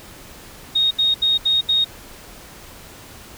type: tone bursts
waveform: sine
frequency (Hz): 3729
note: A#7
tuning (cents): 0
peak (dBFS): -14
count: 5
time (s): 0.75-1.846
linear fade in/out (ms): 10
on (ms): 160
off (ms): 74
effects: pink hiss -41 dBFS RMS until 3.37 s